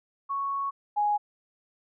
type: tone pair in turn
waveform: sine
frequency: 1108.7 / 830.6 Hz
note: C#6 / G#5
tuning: 0 / 0 cents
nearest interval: perfect fourth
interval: 500 cents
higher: first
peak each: -27 / -22 dBFS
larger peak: second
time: 0.29-0.71 / 0.96-1.18 s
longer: first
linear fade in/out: 20 ms
effects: none